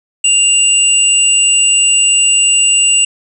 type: tone pair together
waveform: sine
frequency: 2794 / 7903 Hz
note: F7 / B8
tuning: 0 / 0 cents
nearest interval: octave + tritone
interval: 1800 cents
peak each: -10 dBFS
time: 0.24-3.05 s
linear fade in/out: 5 ms
effects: none